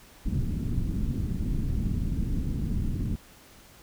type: low-pass noise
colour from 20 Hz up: pink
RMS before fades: -28 dBFS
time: 0.25-3.16 s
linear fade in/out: 10 ms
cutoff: 260 Hz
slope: 24 dB/octave
effects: pink hiss -53 dBFS RMS until 3.82 s